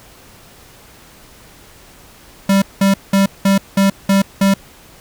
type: tone bursts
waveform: square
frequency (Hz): 196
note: G3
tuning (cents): 0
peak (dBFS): -10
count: 7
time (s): 2.49-4.54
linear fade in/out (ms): 5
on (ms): 130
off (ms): 190
effects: pink hiss -43 dBFS RMS until 5 s